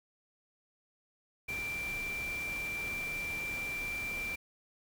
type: tone in noise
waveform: sine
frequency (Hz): 2356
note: D7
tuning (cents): +5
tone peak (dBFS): -35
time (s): 1.48-4.36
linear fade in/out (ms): 10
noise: pink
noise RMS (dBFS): -45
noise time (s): 1.48-4.36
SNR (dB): +7
effects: none